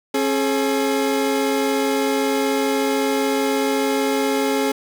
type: tone pair together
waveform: 30% pulse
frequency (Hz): 270.7 / 424.1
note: C#4 / G#4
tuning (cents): -41 / +36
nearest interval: minor sixth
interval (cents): 777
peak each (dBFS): -18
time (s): 0.14-4.72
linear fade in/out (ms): 5
effects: none